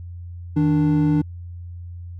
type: tone pair together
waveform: triangle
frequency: 157.21 / 294.8 Hz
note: D#3 / D4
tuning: +18 / +7 cents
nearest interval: major seventh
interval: 1089 cents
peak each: -16 dBFS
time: 0.56-1.22 s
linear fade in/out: 10 ms
effects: added 87 Hz sine -32 dBFS peak until 2.19 s